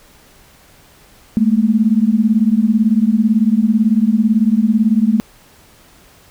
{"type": "beating tone pair", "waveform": "sine", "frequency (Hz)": [210, 228], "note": ["G#3", "A#3"], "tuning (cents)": [19, -38], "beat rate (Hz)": 18, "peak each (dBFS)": -13, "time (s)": [1.37, 5.2], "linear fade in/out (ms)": 0, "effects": ["pink hiss -47 dBFS RMS until 6.3 s"]}